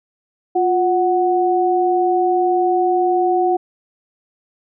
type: tone pair together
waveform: sine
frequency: 353.9 / 740 Hz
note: F4 / F#5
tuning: +23 / 0 cents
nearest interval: octave + minor second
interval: 1277 cents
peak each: -16 dBFS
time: 0.55-3.57 s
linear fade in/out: 10 ms
effects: none